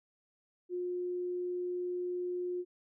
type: tone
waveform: sine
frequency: 357.7 Hz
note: F4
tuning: 41 cents sharp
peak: -33 dBFS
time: 0.69-2.65 s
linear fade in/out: 50 ms
effects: none